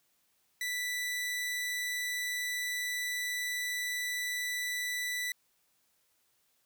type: tone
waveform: sawtooth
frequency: 1975.5 Hz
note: B6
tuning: in tune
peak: -29 dBFS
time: 0.61-5.32 s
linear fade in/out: 2 ms
effects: white hiss -73 dBFS RMS until 6.65 s